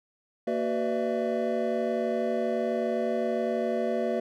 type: tone cluster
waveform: triangle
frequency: 231.8 / 376.5 / 497.3 / 596 / 668 Hz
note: A#3 / F#4 / B4 / D5 / E5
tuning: -10 / +30 / +12 / +25 / +23 cents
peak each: -30 dBFS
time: 0.47-4.2 s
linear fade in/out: 5 ms
effects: none